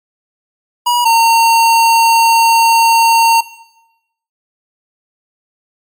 square tone pair in turn, 966 / 915.1 Hz, B5 / A#5, -39 / -32 cents, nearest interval minor second, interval 93 cents, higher first, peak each -10 / -7 dBFS, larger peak second, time 0.86-1.05 / 1.05-3.41 s, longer second, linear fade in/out 10 ms, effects noise-tail reverb RT60 0.9 s tail -17 dB re dry + MP3 96 kbps

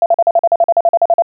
sine tone bursts, 679 Hz, F5, 49 cents flat, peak -6 dBFS, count 15, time 0.02-1.222 s, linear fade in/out 2 ms, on 40 ms, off 43 ms, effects none

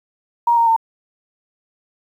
sine tone with pitch steps, 943 / 928 / 905 Hz, A#5 / A#5 / A5, +20 / -8 / +48 cents, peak -11 dBFS, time 0.47-0.764 s, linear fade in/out 5 ms, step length 98 ms, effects 8-bit

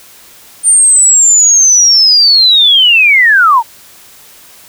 sine linear sweep, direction down, 9000 to 865 Hz, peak -3 dBFS, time 0.63-3.63 s, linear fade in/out 50 ms, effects white hiss -38 dBFS RMS until 4.68 s

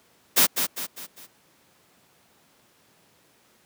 white noise with echo, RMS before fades -17 dBFS, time 0.36-0.47 s, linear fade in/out 20 ms, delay 200 ms, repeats 4, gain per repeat -7 dB, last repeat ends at 1.27 s, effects pink hiss -60 dBFS RMS until 3.65 s + high-pass 150 Hz 12 dB/octave

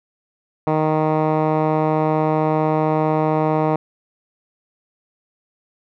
10% pulse tone with low-pass filter, 155.56 Hz, D#3, in tune, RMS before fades -18 dBFS, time 0.67-3.76 s, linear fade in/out 2 ms, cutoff 1100 Hz, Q 1.1, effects none

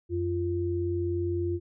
sine tone pair together, 90.3 / 346.3 Hz, F#2 / F4, -42 / -15 cents, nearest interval octave + major seventh, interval 2327 cents, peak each -30 / -28 dBFS, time 0.09-1.6 s, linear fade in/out 50 ms, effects none

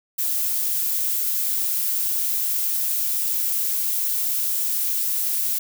violet noise, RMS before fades -23 dBFS, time 0.18-5.59 s, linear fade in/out 10 ms, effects none

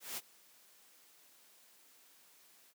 white noise with ADSR envelope, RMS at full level -40 dBFS, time 0-2.74 s, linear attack 170 ms, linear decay 37 ms, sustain -24 dB, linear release 50 ms, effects high-pass 200 Hz 12 dB/octave

